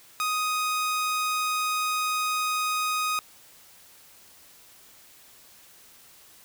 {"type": "tone", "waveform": "sawtooth", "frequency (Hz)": 1249, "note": "D#6", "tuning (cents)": 6, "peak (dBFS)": -21, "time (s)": [0.2, 3.19], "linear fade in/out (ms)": 0, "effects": ["white hiss -53 dBFS RMS until 6.44 s"]}